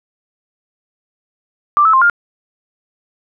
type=tone with pitch steps; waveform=sine; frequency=1178 / 1305 / 1055 / 1407 Hz; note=D6 / E6 / C6 / F6; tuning=+5 / -18 / +14 / +12 cents; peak=-7 dBFS; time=1.77-2.098 s; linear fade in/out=0 ms; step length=82 ms; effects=none